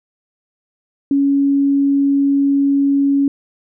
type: tone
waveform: sine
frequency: 279 Hz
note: C#4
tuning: 11 cents sharp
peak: -11 dBFS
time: 1.11-3.28 s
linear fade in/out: 2 ms
effects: none